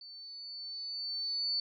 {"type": "tone with level ramp", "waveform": "sine", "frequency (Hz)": 4501, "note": "C#8", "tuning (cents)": 26, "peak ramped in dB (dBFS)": [-47, -29], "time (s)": [0.01, 1.6], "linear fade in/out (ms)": 2, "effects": []}